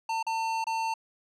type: tone with dropouts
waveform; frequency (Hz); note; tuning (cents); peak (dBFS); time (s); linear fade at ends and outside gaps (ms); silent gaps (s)
square; 900; A5; +39; -28; 0.09-0.94; 5; 0.228-0.266 / 0.642-0.668
effects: low-pass 6000 Hz 12 dB/octave